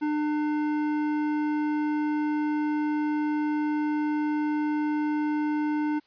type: tone with hard clipping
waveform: triangle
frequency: 300 Hz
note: D4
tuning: 37 cents sharp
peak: -26 dBFS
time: 0.01-6 s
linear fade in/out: 20 ms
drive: 16 dB
effects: white hiss -64 dBFS RMS until 6.06 s + resampled to 11025 Hz